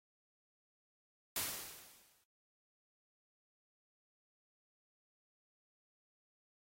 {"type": "noise with exponential decay", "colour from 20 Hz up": "white", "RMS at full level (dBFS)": -36, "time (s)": [1.36, 2.24], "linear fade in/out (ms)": 2, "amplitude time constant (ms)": 190, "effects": ["AAC 48 kbps"]}